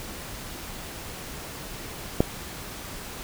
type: click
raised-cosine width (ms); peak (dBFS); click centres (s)
2; -4; 2.205
effects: pink hiss -38 dBFS RMS until 3.23 s